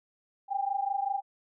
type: tone pair together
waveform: sine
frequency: 784 / 809.3 Hz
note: G5 / G#5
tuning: 0 / -45 cents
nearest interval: minor second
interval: 55 cents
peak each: -30 / -31 dBFS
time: 0.48-1.22 s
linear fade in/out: 50 ms
effects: none